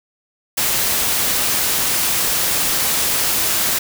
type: noise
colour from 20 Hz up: white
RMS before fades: -18 dBFS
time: 0.57-3.79 s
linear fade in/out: 10 ms
effects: none